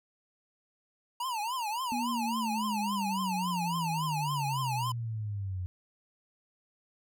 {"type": "tone with vibrato", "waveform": "square", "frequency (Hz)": 932.3, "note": "A#5", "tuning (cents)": 0, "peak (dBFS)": -32, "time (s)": [1.2, 4.92], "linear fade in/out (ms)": 5, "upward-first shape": "triangle", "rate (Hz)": 3.6, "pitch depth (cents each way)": 240}
{"type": "linear sweep", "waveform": "sine", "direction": "down", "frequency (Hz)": [244.5, 88.9], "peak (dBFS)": -32, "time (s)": [1.92, 5.66], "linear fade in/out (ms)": 0}
{"effects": []}